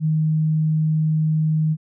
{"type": "tone", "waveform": "sine", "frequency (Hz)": 156.3, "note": "D#3", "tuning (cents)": 8, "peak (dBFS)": -16, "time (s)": [0, 1.77], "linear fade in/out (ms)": 50, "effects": []}